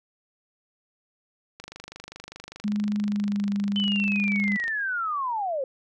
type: click train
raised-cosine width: 0.2 ms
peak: -22 dBFS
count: 78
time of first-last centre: 1.6-4.68 s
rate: 25 Hz
type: tone with pitch glide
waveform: sine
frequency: 208 to 202.2 Hz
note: G#3 to G#3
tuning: +3 to -46 cents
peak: -23 dBFS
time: 2.64-4.57 s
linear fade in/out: 10 ms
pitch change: -49 cents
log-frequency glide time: 2.96-3.5 s
type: linear sweep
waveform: sine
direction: down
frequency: 3065 to 508 Hz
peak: -25 dBFS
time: 3.76-5.64 s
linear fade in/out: 2 ms
effects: none